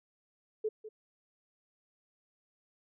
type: tone with echo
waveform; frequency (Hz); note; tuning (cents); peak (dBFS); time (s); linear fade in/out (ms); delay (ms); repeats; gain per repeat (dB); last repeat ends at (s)
sine; 432.4; A4; -30; -29; 0.64-0.69; 10; 200; 1; -13; 0.89
effects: none